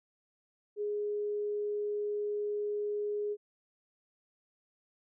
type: tone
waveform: sine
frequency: 415.3 Hz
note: G#4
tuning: in tune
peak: -31 dBFS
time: 0.76-3.37 s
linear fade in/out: 50 ms
effects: none